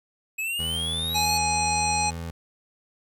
square exponential sweep, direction up, 2550 to 4435 Hz, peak -27 dBFS, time 0.38-1.38 s, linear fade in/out 10 ms
25% pulse tone with pitch glide, 81.6 to 83.27 Hz, E2 to E2, -17 to +18 cents, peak -28 dBFS, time 0.59-2.31 s, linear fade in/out 5 ms, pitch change +35 cents, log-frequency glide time 1.81-1.98 s
harmonic tone, 836 Hz, G#5, 11 cents sharp, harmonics 1 / 3 / 5 / 7 / 9 / 10, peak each -24 / -29 / -31 / -32 / -34 / -34 dBFS, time 1.14-2.11 s, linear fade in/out 20 ms
effects none

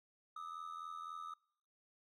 triangle ring-modulated tone, 1244.5 Hz, D#6, in tune, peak -40 dBFS, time 0.36-1.34 s, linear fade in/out 5 ms, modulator 41.9 Hz, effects noise-tail reverb RT60 0.7 s tail -24 dB re dry

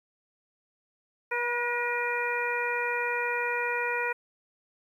harmonic tone with a mistuned harmonic, 482.7 Hz, B4, 40 cents flat, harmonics 1 / 2 / 3 / 4 / 5, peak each -33 / -33 / -33 / -33 / -33 dBFS, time 1.31-4.13 s, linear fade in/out 10 ms, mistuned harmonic 4, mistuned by -30 cents, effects 10-bit

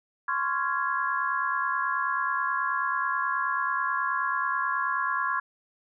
sine chord, Db major seventh, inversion third, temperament just, 1039.4 / 1108.7 / 1385.9 / 1663.1 Hz, C6 / Db6 / F6 / Ab6, -12 / 0 / -14 / +2 cents, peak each -30 / -30 / -32 / -30 dBFS, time 0.28-5.4 s, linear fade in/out 5 ms, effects none

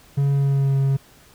triangle tone with pitch glide, 140 to 136.49 Hz, C#3 to C#3, +18 to -26 cents, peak -14 dBFS, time 0.17-0.97 s, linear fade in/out 10 ms, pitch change -44 cents, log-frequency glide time 0.31-0.77 s, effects pink hiss -51 dBFS RMS until 1.34 s

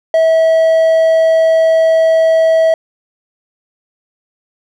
triangle tone, 648 Hz, E5, 30 cents flat, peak -5 dBFS, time 0.14-2.74 s, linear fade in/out 2 ms, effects none

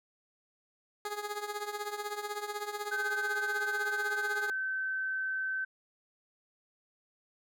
15% pulse tone with tremolo, 415.3 Hz, G#4, in tune, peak -26 dBFS, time 1.05-4.5 s, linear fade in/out 2 ms, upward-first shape triangle, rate 16 Hz, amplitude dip 80%
sine tone, 1538 Hz, G6, 33 cents flat, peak -31 dBFS, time 2.91-5.65 s, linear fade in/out 10 ms
effects none

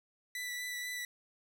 sawtooth tone with vibrato, 1975.5 Hz, B6, in tune, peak -34 dBFS, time 0.35-1.05 s, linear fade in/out 2 ms, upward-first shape sine, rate 4.1 Hz, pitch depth 14 cents each way, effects none

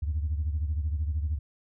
sine beating tone pair, 74.1 / 87.1 Hz, D2 / F2, +16 / -4 cents, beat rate 13 Hz, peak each -26 / -32 dBFS, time 0.02-1.39 s, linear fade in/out 10 ms, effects tanh soft clip ceiling -21 dBFS

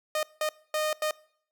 sawtooth tone bursts at uneven times, 615 Hz, D#5, 20 cents flat, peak -22 dBFS, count 4, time 0.15-0.23 / 0.41-0.49 / 0.74-0.93 / 1.02-1.11 s, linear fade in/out 2 ms, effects noise-tail reverb RT60 0.6 s tail -22 dB re dry

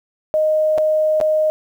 sine tone with dropouts, 620 Hz, D#5, 6 cents flat, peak -13 dBFS, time 0.34-1.5 s, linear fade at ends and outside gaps 0 ms, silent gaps 0.778-0.783 / 1.202-1.212 s, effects 8-bit

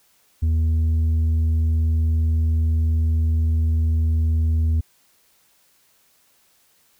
sine tone with tanh clipping, 80.2 Hz, E2, 47 cents flat, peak -17 dBFS, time 0.42-4.81 s, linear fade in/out 10 ms, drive 4 dB, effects white hiss -60 dBFS RMS until 6.99 s

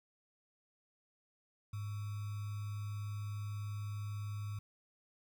sine tone with sample-and-hold, 103.4 Hz, G#2, 7 cents flat, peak -38 dBFS, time 1.73-4.59 s, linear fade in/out 5 ms, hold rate 1225 Hz, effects none

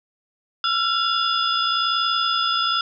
sine tone cluster, 1345 / 1406 / 2826 / 3450 / 5010 Hz, E6 / F6 / F7 / A7 / D#8, +34 / +11 / +20 / -35 / +11 cents, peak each -22 / -28 / -29 / -24 / -27 dBFS, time 0.64-2.81 s, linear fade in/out 2 ms, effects none

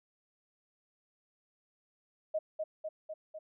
sine tone with echo, 626 Hz, D#5, 10 cents sharp, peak -29 dBFS, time 2.34-2.39 s, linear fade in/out 10 ms, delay 250 ms, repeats 4, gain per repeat -3 dB, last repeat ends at 3.39 s, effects none

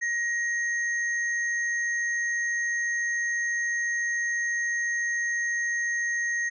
sine tone pair together, 1887 / 6347 Hz, A#6 / G8, +21 / +21 cents, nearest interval octave + major sixth, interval 2100 cents, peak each -25 / -37 dBFS, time 0.01-6.5 s, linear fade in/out 20 ms, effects none

